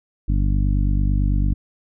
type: harmonic tone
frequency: 49 Hz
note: G1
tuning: in tune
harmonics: 1 / 2 / 3 / 4 / 5 / 6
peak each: -17 / -23 / -27 / -29 / -31 / -33 dBFS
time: 0.28-1.54 s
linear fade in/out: 10 ms
effects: none